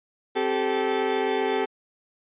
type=tone cluster; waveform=30% pulse; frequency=261.5 / 387.6 / 435.4 Hz; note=C4 / G4 / A4; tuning=-1 / -20 / -18 cents; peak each=-29 / -23 / -23 dBFS; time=0.35-1.66 s; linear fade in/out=20 ms; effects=resampled to 8000 Hz